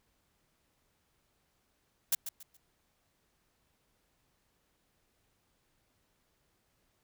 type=noise with echo; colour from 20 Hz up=blue; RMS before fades=-27 dBFS; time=2.12-2.15 s; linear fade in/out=5 ms; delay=140 ms; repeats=3; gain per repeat=-11 dB; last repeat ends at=2.57 s; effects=pink hiss -75 dBFS RMS until 7.03 s